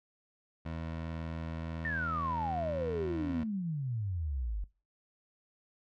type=tone with pitch glide; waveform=20% pulse; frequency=81.5 to 82.07 Hz; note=E2 to E2; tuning=-19 to -7 cents; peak=-32 dBFS; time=0.65-3.44 s; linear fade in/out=10 ms; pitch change=+12 cents; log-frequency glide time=2.11-2.9 s
type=exponential sweep; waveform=sine; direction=down; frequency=1843 to 46.76 Hz; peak=-32 dBFS; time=1.85-4.64 s; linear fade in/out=0 ms
effects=noise-tail reverb RT60 0.3 s tail -21 dB re dry + low-pass 3000 Hz 12 dB/octave